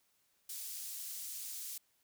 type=high-pass noise; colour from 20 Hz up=pink; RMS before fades=-44 dBFS; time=0.49-1.78 s; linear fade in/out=5 ms; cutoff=7000 Hz; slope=12 dB/octave; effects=white hiss -75 dBFS RMS until 2.03 s